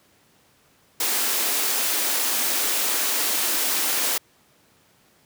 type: high-pass noise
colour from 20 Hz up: white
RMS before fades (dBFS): -23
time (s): 1-4.18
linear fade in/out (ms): 5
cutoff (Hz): 230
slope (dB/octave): 48
effects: pink hiss -59 dBFS RMS until 5.25 s + high-pass 100 Hz 12 dB/octave